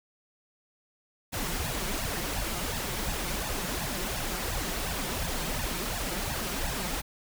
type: noise with flanger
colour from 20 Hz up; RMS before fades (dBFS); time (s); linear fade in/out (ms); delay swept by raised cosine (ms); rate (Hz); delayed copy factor
pink; -32; 1.32-7.02; 20; 1.1 to 5.7; 2.8; +0.75
effects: none